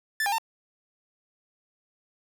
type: tone with pitch steps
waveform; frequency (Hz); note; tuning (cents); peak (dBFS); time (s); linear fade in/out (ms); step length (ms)
45% pulse; 1756 / 806 / 903; A6 / G5 / A5; -4 / +48 / +45; -24; 0.2-0.383; 2; 61
effects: none